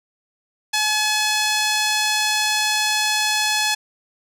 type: tone with band-pass filter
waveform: sawtooth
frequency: 853 Hz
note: G#5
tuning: 46 cents sharp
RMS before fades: -20 dBFS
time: 0.73-3.75 s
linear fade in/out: 10 ms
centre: 4800 Hz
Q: 0.76
effects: none